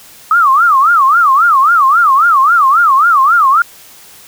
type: tone with vibrato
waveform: sine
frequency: 1222 Hz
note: D#6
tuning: 32 cents flat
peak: -5 dBFS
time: 0.31-3.62 s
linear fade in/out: 2 ms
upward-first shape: sine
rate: 3.7 Hz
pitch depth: 260 cents each way
effects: white hiss -38 dBFS RMS until 4.27 s